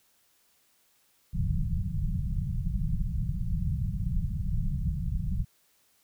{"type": "low-pass noise", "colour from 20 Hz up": "pink", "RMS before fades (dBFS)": -29, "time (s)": [1.33, 5.45], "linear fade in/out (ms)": 20, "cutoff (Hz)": 190, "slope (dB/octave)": 96, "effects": ["white hiss -67 dBFS RMS until 6.03 s"]}